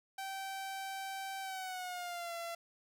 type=tone with pitch glide; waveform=sawtooth; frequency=775 to 678.6 Hz; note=G5 to F5; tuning=-20 to -50 cents; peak=-36 dBFS; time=0.18-2.55 s; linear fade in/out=5 ms; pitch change=-230 cents; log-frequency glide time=1.41-2.34 s; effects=none